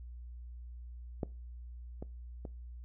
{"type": "clicks", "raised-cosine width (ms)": 2, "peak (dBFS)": [-20, -28, -29], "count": 3, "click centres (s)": [1.232, 2.025, 2.452], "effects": ["noise-tail reverb RT60 0.3 s tail -22 dB re dry", "added 60 Hz sine -44 dBFS peak until 2.84 s"]}